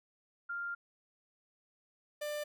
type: tone pair in turn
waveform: sine / 45% pulse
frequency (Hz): 1396.9 / 594.1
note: F6 / D5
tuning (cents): 0 / +20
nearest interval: octave + minor third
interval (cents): 1480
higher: first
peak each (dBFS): -36 / -36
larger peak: neither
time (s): 0.49-0.75 / 2.21-2.44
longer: first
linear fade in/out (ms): 10
effects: none